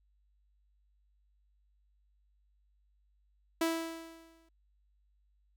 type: tone with exponential decay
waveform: sawtooth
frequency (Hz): 328.4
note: E4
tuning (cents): -6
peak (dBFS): -23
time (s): 3.61-4.49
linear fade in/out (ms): 5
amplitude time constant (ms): 190
effects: added 50 Hz sine -68 dBFS peak until 5.56 s